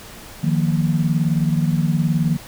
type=chord; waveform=sine; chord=Eb suspended second; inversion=none; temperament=equal; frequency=155.56 / 174.61 / 233.1 Hz; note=Eb3 / F3 / Bb3; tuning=0 / 0 / 0 cents; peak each=-18 / -20 / -24 dBFS; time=0.43-2.37 s; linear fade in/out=10 ms; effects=pink hiss -39 dBFS RMS until 2.47 s